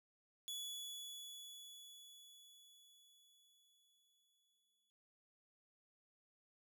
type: tone with exponential decay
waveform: sawtooth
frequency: 3409 Hz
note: G#7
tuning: 45 cents sharp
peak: -40 dBFS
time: 0.48-4.9 s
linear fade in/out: 0 ms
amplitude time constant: 960 ms
effects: none